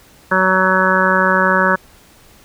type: harmonic tone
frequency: 187.3 Hz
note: F#3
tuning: 21 cents sharp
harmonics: 1 / 2 / 3 / 5 / 6 / 7 / 8 / 9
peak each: -20 / -23 / -19 / -19 / -20 / -20 / -17 / -18 dBFS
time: 0.31-1.76 s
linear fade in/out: 10 ms
effects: pink hiss -47 dBFS RMS until 2.44 s